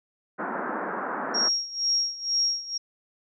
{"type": "band-pass noise", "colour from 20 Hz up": "white", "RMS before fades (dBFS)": -31, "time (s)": [0.38, 1.49], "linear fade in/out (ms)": 20, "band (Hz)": [190, 1600], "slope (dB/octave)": 48}
{"type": "tone with tremolo", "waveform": "sine", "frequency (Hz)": 5588, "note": "F8", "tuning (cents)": 0, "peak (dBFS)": -20, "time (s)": [1.34, 2.78], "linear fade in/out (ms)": 10, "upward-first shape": "sine", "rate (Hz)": 2.1, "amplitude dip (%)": 85}
{"effects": []}